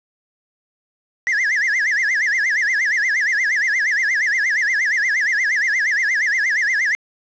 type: tone with vibrato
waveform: triangle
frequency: 1864.7 Hz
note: A#6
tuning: in tune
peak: -14 dBFS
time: 1.27-6.95 s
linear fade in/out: 0 ms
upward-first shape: sine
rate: 8.5 Hz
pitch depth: 220 cents each way
effects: resampled to 16000 Hz + 7-bit